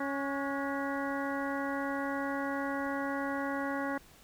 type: harmonic tone with a mistuned harmonic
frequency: 277.2 Hz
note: C#4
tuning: in tune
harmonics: 1 / 2 / 3 / 4 / 5 / 6 / 7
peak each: -35 / -38 / -40 / -41 / -42 / -43 / -43 dBFS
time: 0-3.98 s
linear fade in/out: 5 ms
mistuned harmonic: 5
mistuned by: +67 cents
effects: pink hiss -58 dBFS RMS until 4.23 s